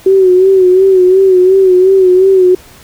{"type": "tone with vibrato", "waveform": "sine", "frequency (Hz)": 374.9, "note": "F#4", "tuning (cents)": 23, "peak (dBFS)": -3, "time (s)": [0.06, 2.55], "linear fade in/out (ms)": 5, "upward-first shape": "sine", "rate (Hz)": 2.8, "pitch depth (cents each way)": 58, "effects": ["pink hiss -38 dBFS RMS until 2.83 s"]}